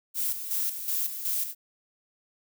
violet noise with tremolo, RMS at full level -28 dBFS, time 0.14-1.55 s, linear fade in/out 50 ms, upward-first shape square, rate 2.7 Hz, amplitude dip 60%, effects none

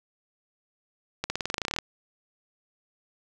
accelerating click train, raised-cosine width 0.2 ms, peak -11 dBFS, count 15, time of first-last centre 1.24-1.787 s, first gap 60 ms, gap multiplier 0.93, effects none

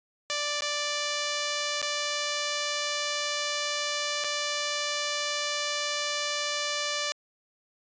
5% pulse tone with dropouts, 587.3 Hz, D5, in tune, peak -16 dBFS, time 0.3-7.12 s, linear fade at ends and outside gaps 0 ms, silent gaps 0.608-0.621 / 1.817-1.827 / 4.239-4.245 s, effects resampled to 16000 Hz

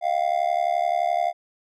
triangle tone with amplitude modulation, 698.5 Hz, F5, in tune, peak -14 dBFS, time 0.01-1.33 s, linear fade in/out 50 ms, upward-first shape sine, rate 71.6 Hz, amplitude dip 95%, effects none

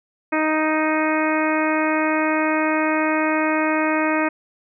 harmonic tone, 311.5 Hz, D#4, 2 cents sharp, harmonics 1 / 2 / 3 / 4 / 5 / 6 / 7 / 8, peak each -21 / -24 / -26 / -27 / -28 / -29 / -29 / -30 dBFS, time 0.32-4.29 s, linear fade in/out 10 ms, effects none

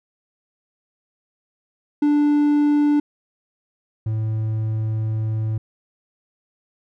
triangle tone pair in turn, 293.7 / 109.66 Hz, D4 / A2, 0 / -5 cents, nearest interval octave + perfect fourth, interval 1705 cents, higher first, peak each -12 / -18 dBFS, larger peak first, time 2.02-3 / 4.06-5.58 s, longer second, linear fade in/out 5 ms, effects none

